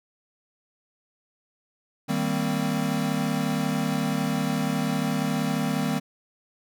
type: chord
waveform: square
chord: C minor seventh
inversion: first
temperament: equal with one note detuned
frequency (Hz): 155.56 / 196 / 230.7 / 261.6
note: Eb3 / G3 / Bb3 / C4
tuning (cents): 0 / 0 / -18 / 0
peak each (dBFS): -30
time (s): 2.08-6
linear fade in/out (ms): 20
effects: none